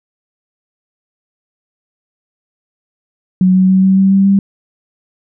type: tone with pitch steps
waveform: sine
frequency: 185 / 186.93 / 188.89 / 190.86 / 192.86 / 194.87 / 196.91 Hz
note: F#3 / F#3 / F#3 / G3 / G3 / G3 / G3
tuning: 0 / +18 / +36 / -46 / -28 / -10 / +8 cents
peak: -6 dBFS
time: 3.41-4.39 s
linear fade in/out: 2 ms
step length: 140 ms
effects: none